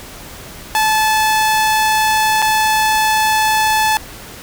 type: tone with dropouts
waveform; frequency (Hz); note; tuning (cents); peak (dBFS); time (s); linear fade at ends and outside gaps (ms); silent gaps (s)
sawtooth; 868; A5; -24; -8; 0.75-3.97; 0; 2.419-2.424
effects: pink hiss -34 dBFS RMS until 4.42 s